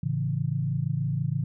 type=chord; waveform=sine; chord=A major; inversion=none; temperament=equal; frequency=110 / 138.59 / 164.81 Hz; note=A2 / C#3 / E3; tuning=0 / 0 / 0 cents; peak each=-31 / -27 / -30 dBFS; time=0.03-1.44 s; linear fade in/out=5 ms; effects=none